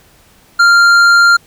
triangle tone with hard clipping, 1393 Hz, F6, 5 cents flat, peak -6 dBFS, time 0.59-1.37 s, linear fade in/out 10 ms, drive 12 dB, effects pink hiss -47 dBFS RMS until 1.46 s

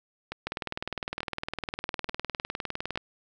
two click trains, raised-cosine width 0.3 ms, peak -18 / -15 dBFS, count 4 / 50, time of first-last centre 0.32-2.975 / 0.47-2.957 s, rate 1.13 / 19.7 Hz, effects none

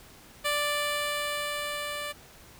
10% pulse tone with level ramp, 587.3 Hz, D5, in tune, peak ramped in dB -17 to -25 dBFS, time 0.44-2.13 s, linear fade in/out 20 ms, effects pink hiss -52 dBFS RMS until 2.59 s

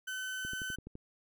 35% pulse tone, 1520 Hz, F#6, 46 cents sharp, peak -35 dBFS, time 0.07-0.76 s, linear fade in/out 10 ms
click train, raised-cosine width 3 ms, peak -32 dBFS, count 7, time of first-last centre 0.45-0.954 s, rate 11.9 Hz
effects none

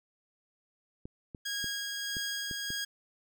clicks, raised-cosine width 3 ms, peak -29 dBFS, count 6, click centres 1.055 / 1.348 / 1.643 / 2.168 / 2.512 / 2.704 s
15% pulse tone with tremolo, 1638 Hz, G#6, 24 cents flat, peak -26 dBFS, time 1.45-2.85 s, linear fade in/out 10 ms, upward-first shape sine, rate 1.6 Hz, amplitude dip 25%
effects none

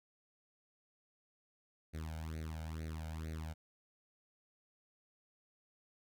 sawtooth tone with flanger, 79.4 Hz, D#2, 36 cents sharp, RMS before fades -43 dBFS, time 1.93-3.54 s, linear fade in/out 20 ms, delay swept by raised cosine 0.47 to 1.36 ms, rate 2.2 Hz, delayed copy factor +1, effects none

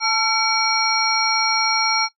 sine tone cluster, 877 / 1358 / 2266 / 4252 / 5580 Hz, A5 / F6 / C#7 / C8 / F8, -6 / -49 / +37 / +27 / -2 cents, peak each -23 dBFS, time 0-2.09 s, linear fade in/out 50 ms, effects noise-tail reverb RT60 0.1 s tail -19 dB re dry

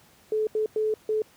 sine tone bursts at uneven times, 432.1 Hz, A4, 31 cents flat, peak -22 dBFS, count 4, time 0.32-0.47 / 0.55-0.66 / 0.76-0.94 / 1.09-1.22 s, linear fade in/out 2 ms, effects pink hiss -57 dBFS RMS until 1.36 s + high-pass 80 Hz 12 dB/octave

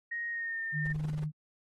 sine tone with pitch glide, 1872 to 1812.4 Hz, A#6 to A#6, +7 to -49 cents, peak -33 dBFS, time 0.11-0.93 s, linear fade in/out 10 ms, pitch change -56 cents, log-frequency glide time 0.3-0.62 s
sine tone, 152.3 Hz, D#3, 37 cents flat, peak -31 dBFS, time 0.72-1.32 s, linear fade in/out 50 ms
brown noise bursts, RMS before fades -41 dBFS, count 9, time 0.85-1.244 s, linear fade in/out 5 ms, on 26 ms, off 20 ms
effects AAC 32 kbps

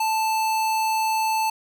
square tone, 880 Hz, A5, in tune, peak -21 dBFS, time 0-1.5 s, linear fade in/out 5 ms, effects none

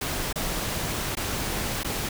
pink noise with dropouts, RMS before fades -29 dBFS, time 0.01-2.09 s, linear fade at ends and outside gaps 5 ms, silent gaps 0.328-0.357 / 1.153-1.169 / 1.834-1.845 s, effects none

